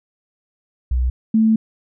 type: tone pair in turn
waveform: sine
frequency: 62.4 / 221 Hz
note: B1 / A3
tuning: +19 / +8 cents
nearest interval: octave + minor seventh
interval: 2189 cents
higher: second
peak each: -15 / -11 dBFS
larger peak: second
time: 0.91-1.1 / 1.34-1.56 s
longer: second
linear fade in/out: 5 ms
effects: none